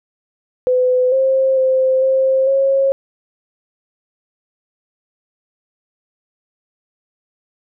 sine tone with pitch steps, 505 / 530 / 522 / 529 / 543 Hz, B4 / C5 / C5 / C5 / C#5, +39 / +22 / -4 / +19 / -36 cents, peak -11 dBFS, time 0.67-2.92 s, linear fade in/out 0 ms, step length 450 ms, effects none

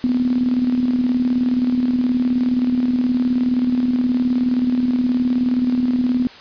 sine tone with tremolo, 249.6 Hz, B3, 19 cents sharp, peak -13 dBFS, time 0.04-6.27 s, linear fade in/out 0 ms, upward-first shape square, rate 19 Hz, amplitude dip 45%, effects white hiss -40 dBFS RMS until 6.4 s + resampled to 11025 Hz

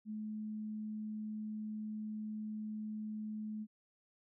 sine tone, 214.5 Hz, A3, 44 cents flat, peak -39 dBFS, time 0.05-3.67 s, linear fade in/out 50 ms, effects none

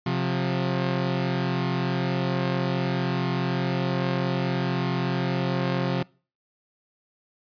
sawtooth tone pair together, 133.42 / 178.1 Hz, C3 / F3, +34 / +34 cents, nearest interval perfect fourth, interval 500 cents, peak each -22 dBFS, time 0.06-6.03 s, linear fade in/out 5 ms, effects noise-tail reverb RT60 0.4 s tail -25 dB re dry + resampled to 11025 Hz

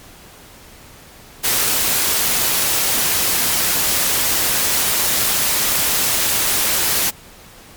white noise, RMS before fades -17 dBFS, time 1.43-7.11 s, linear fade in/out 20 ms, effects pink hiss -42 dBFS RMS until 7.76 s + MP3 96 kbps

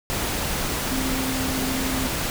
sine tone in noise, 261.6 Hz, C4, in tune, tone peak -26 dBFS, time 0.91-2.07 s, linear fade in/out 0 ms, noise pink, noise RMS -26 dBFS, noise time 0.1-2.3 s, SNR -3 dB, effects none

